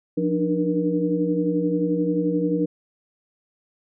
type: tone cluster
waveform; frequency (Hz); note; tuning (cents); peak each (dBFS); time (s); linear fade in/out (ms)
sine; 175.8 / 294.1 / 305.5 / 476.4; F3 / D4 / D#4 / A#4; +12 / +3 / -32 / +38; -25; 0.17-2.66; 10
effects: none